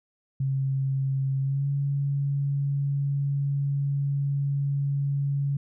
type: tone with pitch glide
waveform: sine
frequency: 135.1 to 140.43 Hz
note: C#3 to C#3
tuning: -44 to +23 cents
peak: -23 dBFS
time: 0.4-5.57 s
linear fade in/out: 5 ms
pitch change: +67 cents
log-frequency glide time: 1.41-1.67 s
effects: none